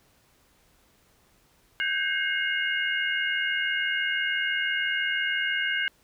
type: tone cluster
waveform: sine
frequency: 1536 / 1616 / 2150 / 2850 Hz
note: G6 / G#6 / C7 / F7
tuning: -36 / -48 / +47 / +34 cents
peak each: -30 dBFS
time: 1.8-5.88 s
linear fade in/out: 0 ms
effects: pink hiss -63 dBFS RMS until 6.03 s